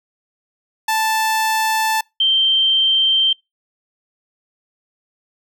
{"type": "tone pair in turn", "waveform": ["sawtooth", "sine"], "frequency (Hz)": [880, 3136], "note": ["A5", "G7"], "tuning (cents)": [0, 0], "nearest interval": "octave + minor seventh", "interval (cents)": 2200, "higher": "second", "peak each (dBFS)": -12, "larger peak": "neither", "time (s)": [[0.88, 2.01], [2.2, 3.33]], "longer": "neither", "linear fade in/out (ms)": 5, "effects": ["noise-tail reverb RT60 0.2 s tail -25 dB re dry"]}